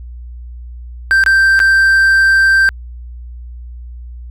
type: tone with dropouts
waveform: triangle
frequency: 1568 Hz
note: G6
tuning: in tune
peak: -5 dBFS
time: 1.11-2.69 s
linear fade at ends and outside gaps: 0 ms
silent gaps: 1.238-1.262 / 1.592-1.601 s
effects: added 60 Hz sine -27 dBFS peak until 4.3 s